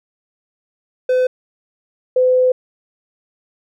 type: tone pair in turn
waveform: triangle / sine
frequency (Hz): 508 / 508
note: B4 / B4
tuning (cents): +49 / +49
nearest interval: unison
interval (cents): 0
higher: neither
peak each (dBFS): -10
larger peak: neither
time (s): 1.09-1.27 / 2.16-2.52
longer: second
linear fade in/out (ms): 5
effects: none